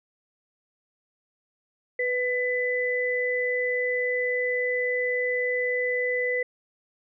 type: tone pair together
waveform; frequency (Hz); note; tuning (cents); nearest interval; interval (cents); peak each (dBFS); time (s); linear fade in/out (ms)
sine; 496.4 / 2000; B4 / B6; +9 / +21; 2 octaves; 2412; -26; 1.99-6.43; 5
effects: none